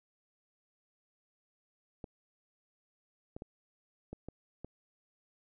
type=clicks; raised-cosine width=2 ms; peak=-29 dBFS; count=6; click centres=2.042 / 3.365 / 3.421 / 4.13 / 4.286 / 4.646 s; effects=none